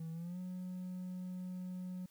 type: tone with pitch glide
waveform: triangle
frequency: 162.7 to 182.62 Hz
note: E3 to F#3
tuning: -22 to -22 cents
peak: -38 dBFS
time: 0-2.06 s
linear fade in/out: 5 ms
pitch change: +200 cents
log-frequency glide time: 0.12-0.39 s
effects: tanh soft clip ceiling -34 dBFS + white hiss -70 dBFS RMS until 2.1 s